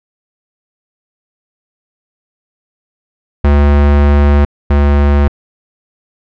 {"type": "tone pair in turn", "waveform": "square", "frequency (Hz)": [72, 71.68], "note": ["D2", "D2"], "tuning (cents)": [-34, -41], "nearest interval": "unison", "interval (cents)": 7, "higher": "first", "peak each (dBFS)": [-6, -7], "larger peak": "first", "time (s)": [[3.44, 4.45], [4.7, 5.28]], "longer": "first", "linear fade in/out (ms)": 5, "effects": ["low-pass 2000 Hz 12 dB/octave"]}